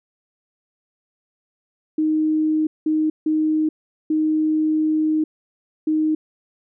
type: tone bursts at uneven times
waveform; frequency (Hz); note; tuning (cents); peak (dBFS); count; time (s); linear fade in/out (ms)
sine; 310.9; D#4; -1; -16; 5; 1.98-2.67 / 2.86-3.1 / 3.26-3.69 / 4.1-5.24 / 5.87-6.15; 5
effects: none